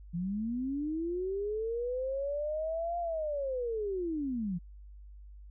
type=linear two-way sweep; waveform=sine; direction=up then down; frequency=164.81 to 698.5 to 164.81 Hz; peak=-31 dBFS; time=0.13-4.59 s; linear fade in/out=20 ms; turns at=2.99 s; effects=added 50 Hz sine -47 dBFS peak until 5.5 s